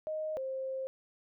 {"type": "tone pair in turn", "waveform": "sine", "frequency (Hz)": [622.3, 528.6], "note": ["D#5", "C5"], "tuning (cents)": [0, 18], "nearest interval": "minor third", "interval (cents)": 282, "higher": "first", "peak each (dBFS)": [-33, -34], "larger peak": "first", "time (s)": [[0.07, 0.37], [0.37, 0.87]], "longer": "second", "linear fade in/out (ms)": 0, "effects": []}